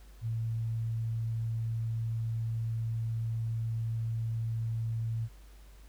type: tone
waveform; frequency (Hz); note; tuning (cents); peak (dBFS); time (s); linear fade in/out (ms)
sine; 113.4; A#2; -47; -30; 0.21-5.29; 50
effects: added 50 Hz sine -50 dBFS peak until 5.88 s + pink hiss -62 dBFS RMS until 5.88 s